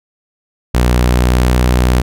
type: tone with pitch glide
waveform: sawtooth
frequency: 61 to 61.85 Hz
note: B1 to B1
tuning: -21 to +3 cents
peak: -5 dBFS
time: 0.74-2.02 s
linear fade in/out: 10 ms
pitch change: +24 cents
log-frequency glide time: 0.91-1.49 s
effects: none